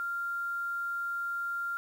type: tone with quantisation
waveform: sine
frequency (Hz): 1390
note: F6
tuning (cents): -9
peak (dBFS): -31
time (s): 0-1.77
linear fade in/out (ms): 0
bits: 9
effects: none